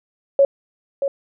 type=tone with echo; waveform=sine; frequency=554.4 Hz; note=C#5; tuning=in tune; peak=-9 dBFS; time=0.39-0.45 s; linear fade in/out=2 ms; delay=630 ms; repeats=1; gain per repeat=-8 dB; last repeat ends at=1.08 s; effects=none